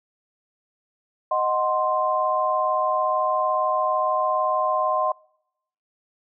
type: chord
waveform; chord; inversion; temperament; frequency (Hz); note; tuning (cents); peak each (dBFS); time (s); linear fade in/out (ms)
sine; C diminished; first; equal; 622.3 / 740 / 1046.5; Eb5 / Gb5 / C6; 0 / 0 / 0; -24 / -26 / -22; 1.31-5.12; 5
effects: noise-tail reverb RT60 0.8 s tail -26 dB re dry